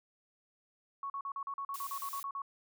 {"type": "tone bursts", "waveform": "sine", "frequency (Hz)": 1108.7, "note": "C#6", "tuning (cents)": 0, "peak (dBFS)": -36, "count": 13, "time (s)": [1.03, 2.419], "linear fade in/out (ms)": 2, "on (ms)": 69, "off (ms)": 41}
{"type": "noise", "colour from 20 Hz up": "blue", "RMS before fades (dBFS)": -45, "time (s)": [1.74, 2.23], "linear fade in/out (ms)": 2}
{"effects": []}